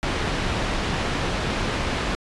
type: low-pass noise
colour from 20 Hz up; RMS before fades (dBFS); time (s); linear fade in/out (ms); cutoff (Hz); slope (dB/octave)
pink; -25; 0.03-2.15; 0; 3800; 12
effects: resampled to 24000 Hz